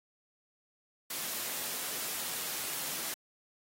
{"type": "noise", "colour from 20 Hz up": "white", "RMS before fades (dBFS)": -37, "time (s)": [1.1, 3.14], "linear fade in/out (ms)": 5, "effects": ["high-pass 150 Hz 12 dB/octave", "AAC 48 kbps"]}